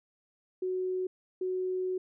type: tone bursts at uneven times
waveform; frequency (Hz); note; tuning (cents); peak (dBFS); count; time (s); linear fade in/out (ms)
sine; 370; F#4; 0; -29; 2; 0.62-1.07 / 1.41-1.98; 5
effects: none